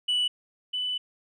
sine tone pair in turn, 2960 / 2991 Hz, F#7 / F#7, 0 / +18 cents, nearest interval unison, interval 18 cents, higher second, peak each -20 / -26 dBFS, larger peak first, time 0.08-0.28 / 0.73-0.98 s, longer second, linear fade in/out 10 ms, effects tanh soft clip ceiling -21 dBFS

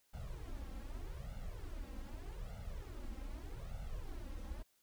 brown noise with flanger, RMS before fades -45 dBFS, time 0.13-4.63 s, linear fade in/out 10 ms, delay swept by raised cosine 1.4 to 3.8 ms, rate 0.82 Hz, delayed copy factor +0.9, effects white hiss -75 dBFS RMS until 4.82 s

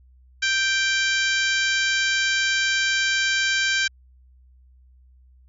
harmonic tone, 784 Hz, G5, in tune, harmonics 2 / 3 / 4 / 5 / 6 / 7 / 8 / 9, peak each -22 / -26 / -28 / -30 / -32 / -33 / -34 / -35 dBFS, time 0.42-3.88 s, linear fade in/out 10 ms, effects added 63 Hz sine -50 dBFS peak until 5.48 s

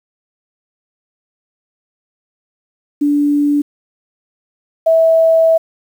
sine tone pair in turn, 290.4 / 651.9 Hz, D4 / E5, -19 / -19 cents, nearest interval octave + major second, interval 1400 cents, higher second, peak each -10 / -7 dBFS, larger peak second, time 3.01-3.62 / 4.86-5.58 s, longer second, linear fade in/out 10 ms, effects 7-bit

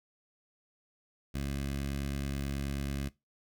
15% pulse tone with notch filter, 69.3 Hz, C#2, in tune, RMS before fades -35 dBFS, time 1.34-3.09 s, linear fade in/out 10 ms, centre 870 Hz, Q 0.97, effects noise-tail reverb RT60 0.2 s tail -19 dB re dry

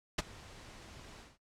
pink noise with ADSR envelope, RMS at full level -29 dBFS, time 0.18-1.38 s, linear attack 8 ms, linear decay 24 ms, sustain -23 dB, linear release 190 ms, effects noise-tail reverb RT60 0.1 s tail -20 dB re dry + low-pass 7000 Hz 12 dB/octave

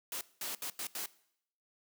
white noise bursts at uneven times, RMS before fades -39 dBFS, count 5, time 0.12-0.21 / 0.41-0.55 / 0.62-0.7 / 0.79-0.87 / 0.95-1.06 s, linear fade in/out 2 ms, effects noise-tail reverb RT60 0.7 s tail -20 dB re dry + high-pass 200 Hz 12 dB/octave

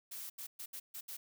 blue noise bursts at uneven times, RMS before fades -45 dBFS, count 6, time 0.11-0.3 / 0.38-0.47 / 0.59-0.66 / 0.73-0.8 / 0.94-1.01 / 1.08-1.17 s, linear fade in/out 10 ms, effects none

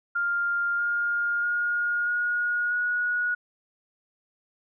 sine tone with pitch steps, 1400 / 1413.8 / 1427.8 / 1441.9 / 1456.1 Hz, F6 / F6 / F6 / F#6 / F#6, +4 / +21 / +38 / -45 / -28 cents, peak -23 dBFS, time 0.15-3.35 s, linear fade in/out 10 ms, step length 640 ms, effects none

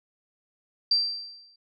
sine tone with exponential decay, 4699 Hz, D8, in tune, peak -17 dBFS, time 0.91-1.56 s, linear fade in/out 5 ms, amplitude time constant 140 ms, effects none

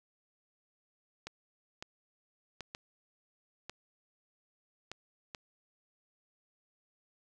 clicks, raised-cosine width 0.2 ms, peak -24 dBFS, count 7, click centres 1.27 / 1.825 / 2.607 / 2.749 / 3.696 / 4.916 / 5.348 s, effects none

